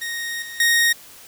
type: tone with level steps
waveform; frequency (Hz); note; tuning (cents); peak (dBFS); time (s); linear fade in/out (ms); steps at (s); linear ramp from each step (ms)
sawtooth; 1864.7; A#6; 0; -22 / -29 / -11; 0.01-0.93; 10; 0.42 / 0.6; 2
effects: white hiss -44 dBFS RMS until 1.27 s